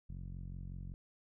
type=tone with low-pass filter; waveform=sawtooth; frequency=45.36 Hz; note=F#1; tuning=34 cents flat; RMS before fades=-45 dBFS; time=0.09-0.94 s; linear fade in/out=0 ms; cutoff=160 Hz; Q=2.1; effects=none